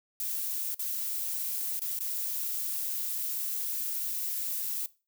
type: noise with dropouts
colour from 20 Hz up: violet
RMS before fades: -33 dBFS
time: 0.2-4.86 s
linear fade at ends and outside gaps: 1 ms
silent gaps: 0.745-0.793 / 1.793-1.818 / 1.989-2.005 s
effects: noise-tail reverb RT60 0.3 s tail -19 dB re dry